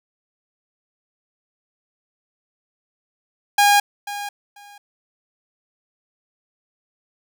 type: tone with echo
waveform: sawtooth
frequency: 816 Hz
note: G#5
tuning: 31 cents flat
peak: -8 dBFS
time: 3.58-3.8 s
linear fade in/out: 5 ms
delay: 490 ms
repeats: 2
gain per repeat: -15 dB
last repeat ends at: 4.78 s
effects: none